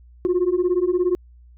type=beating tone pair; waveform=sine; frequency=349.2 / 366.2 Hz; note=F4 / F#4; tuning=0 / -18 cents; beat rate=17 Hz; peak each=-19 / -18 dBFS; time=0.25-1.15 s; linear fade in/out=0 ms; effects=tanh soft clip ceiling -13 dBFS + added 60 Hz sine -45 dBFS peak until 1.57 s